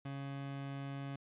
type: tone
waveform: 30% pulse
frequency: 138.59 Hz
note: C#3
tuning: in tune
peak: -38 dBFS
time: 0.05-1.16 s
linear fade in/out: 5 ms
effects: resampled to 8000 Hz